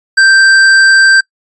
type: tone with tanh clipping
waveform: sine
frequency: 1568 Hz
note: G6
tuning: in tune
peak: -5 dBFS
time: 0.17-1.21 s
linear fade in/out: 10 ms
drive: 14 dB
effects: noise-tail reverb RT60 0.1 s tail -24 dB re dry + resampled to 22050 Hz